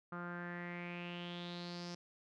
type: tone with low-pass filter sweep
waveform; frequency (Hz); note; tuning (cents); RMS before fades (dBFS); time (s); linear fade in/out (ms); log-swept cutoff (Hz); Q
sawtooth; 174.61; F3; 0; -45; 0.12-1.95; 5; 1300 to 5400; 5.9
effects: none